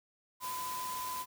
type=tone in noise; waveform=sine; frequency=1008 Hz; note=B5; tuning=35 cents sharp; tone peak=-37 dBFS; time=0.4-1.26 s; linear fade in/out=50 ms; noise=white; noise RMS=-43 dBFS; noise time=0.4-1.26 s; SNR=+3 dB; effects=none